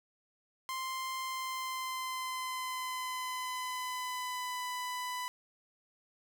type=tone with pitch glide; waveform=sawtooth; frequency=1046.5 to 996.4 Hz; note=C6 to B5; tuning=0 to +15 cents; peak=-32 dBFS; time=0.69-5.28 s; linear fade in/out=0 ms; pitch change=-85 cents; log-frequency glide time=1.19-4.66 s; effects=12-bit